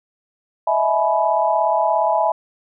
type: chord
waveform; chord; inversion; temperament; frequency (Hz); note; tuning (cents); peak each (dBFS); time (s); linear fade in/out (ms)
sine; E major seventh; third; equal with one note detuned; 622.3 / 659.3 / 847.6 / 987.8; D#5 / E5 / G#5 / B5; 0 / 0 / +35 / 0; -24 / -19 / -19 / -21; 0.67-2.32; 5
effects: none